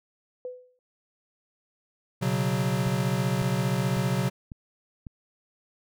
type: tone with exponential decay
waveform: sine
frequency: 501 Hz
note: B4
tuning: 25 cents sharp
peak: -30 dBFS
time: 0.45-0.79 s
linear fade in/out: 1 ms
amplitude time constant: 72 ms
type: chord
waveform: square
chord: B suspended second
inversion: none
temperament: equal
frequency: 123.47 / 138.59 / 185 Hz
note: B2 / C#3 / F#3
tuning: 0 / 0 / 0 cents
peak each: -29 dBFS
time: 2.21-4.3 s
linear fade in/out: 20 ms
type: click train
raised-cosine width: 5 ms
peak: -27 dBFS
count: 5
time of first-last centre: 2.87-5.068 s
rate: 1.82 Hz
effects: none